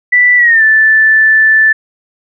sine tone with pitch glide, 1973 to 1757.7 Hz, B6 to A6, -2 to -2 cents, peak -4 dBFS, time 0.12-1.73 s, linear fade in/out 10 ms, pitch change -200 cents, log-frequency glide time 0.37-0.63 s, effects none

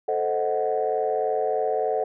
sine chord, A diminished seventh, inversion none, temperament equal, 440 / 523.3 / 622.3 / 740 Hz, A4 / C5 / Eb5 / Gb5, 0 / 0 / 0 / 0 cents, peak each -25 / -28 / -28 / -26 dBFS, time 0.08-2.04 s, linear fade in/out 5 ms, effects tanh soft clip ceiling -13 dBFS

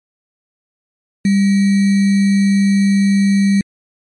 sine tone with sample-and-hold, 197.9 Hz, G3, 17 cents sharp, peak -9 dBFS, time 1.25-3.61 s, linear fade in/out 2 ms, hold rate 2100 Hz, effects low-pass 10000 Hz 12 dB/octave + MP3 48 kbps

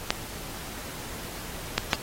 clicks, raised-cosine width 0.2 ms, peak -3 dBFS, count 3, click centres 0.105 / 1.78 / 1.932 s, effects pink hiss -39 dBFS RMS until 2.02 s + AAC 48 kbps

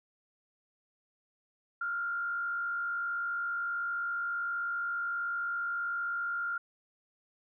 sine tone with frequency modulation, 1396.9 Hz, F6, in tune, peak -31 dBFS, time 1.81-6.58 s, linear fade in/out 5 ms, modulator 55.2 Hz, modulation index 0.54, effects none

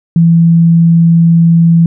sine tone, 167.1 Hz, E3, 24 cents sharp, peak -3 dBFS, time 0.16-1.86 s, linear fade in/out 2 ms, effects none

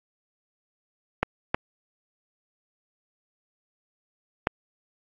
clicks, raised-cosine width 0.5 ms, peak -6 dBFS, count 3, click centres 1.23 / 1.545 / 4.471 s, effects AAC 32 kbps

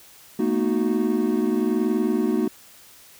triangle chord, B dominant seventh, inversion third, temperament equal with one note detuned, 220 / 241 / 311.1 / 370 Hz, A3 / B3 / D#4 / F#4, 0 / -42 / 0 / 0 cents, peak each -23 dBFS, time 0.39-2.48 s, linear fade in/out 5 ms, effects white hiss -49 dBFS RMS until 3.19 s

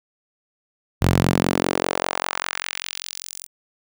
sawtooth tone with high-pass filter sweep, 45.04 Hz, F#1, 46 cents flat, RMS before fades -23 dBFS, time 1.01-3.47 s, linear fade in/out 20 ms, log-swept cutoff 91 to 8800 Hz, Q 1.3, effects none

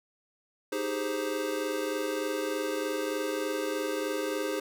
square chord, Ab major seventh, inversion second, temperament equal, 311.1 / 392 / 415.3 / 523.3 Hz, Eb4 / G4 / Ab4 / C5, 0 / 0 / 0 / 0 cents, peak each -36 / -37 / -36 / -35 dBFS, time 0.72-4.6 s, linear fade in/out 5 ms, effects none

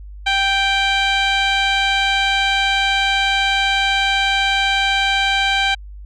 15% pulse tone with low-pass filter, 784 Hz, G5, in tune, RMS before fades -17 dBFS, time 0.26-5.75 s, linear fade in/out 10 ms, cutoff 4200 Hz, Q 1.9, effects added 50 Hz sine -32 dBFS peak until 6.05 s

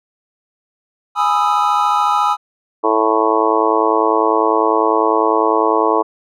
triangle chord, E major seventh, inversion first, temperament equal, 830.6 / 987.8 / 1244.5 / 1318.5 Hz, G#5 / B5 / D#6 / E6, 0 / 0 / 0 / 0 cents, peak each -15 / -17 / -15 / -18 dBFS, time 1.15-2.37 s, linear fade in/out 50 ms
harmonic tone, 110 Hz, A2, in tune, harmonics 3 / 4 / 5 / 6 / 7 / 8 / 9 / 10, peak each -20 / -17 / -23 / -21 / -25 / -20 / -19 / -19 dBFS, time 2.83-6.03 s, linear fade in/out 20 ms
effects none

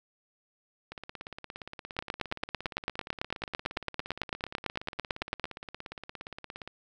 two click trains, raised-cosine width 0.3 ms, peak -13 / -24 dBFS, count 32 / 100, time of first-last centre 1.99-5.442 / 0.92-6.676 s, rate 8.98 / 17.2 Hz, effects none

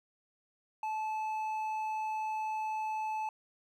sine tone with hard clipping, 868 Hz, A5, 24 cents flat, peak -34 dBFS, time 0.83-3.29 s, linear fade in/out 2 ms, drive 5 dB, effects none

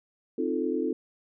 sine chord, F dominant seventh, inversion second, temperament equal, 261.6 / 311.1 / 349.2 / 440 Hz, C4 / Eb4 / F4 / A4, 0 / 0 / 0 / 0 cents, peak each -31 dBFS, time 0.38-0.93 s, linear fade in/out 5 ms, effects none

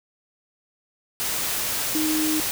sine tone in noise, 310.9 Hz, D#4, 1 cent flat, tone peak -22 dBFS, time 1.95-2.4 s, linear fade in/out 0 ms, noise white, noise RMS -26 dBFS, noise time 1.2-2.51 s, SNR +1 dB, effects none

